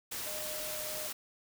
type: tone in noise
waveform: sine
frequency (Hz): 613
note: D#5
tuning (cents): -26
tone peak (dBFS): -43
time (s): 0.26-1.08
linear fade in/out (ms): 10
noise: white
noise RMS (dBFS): -39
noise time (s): 0.11-1.13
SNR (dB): -7
effects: none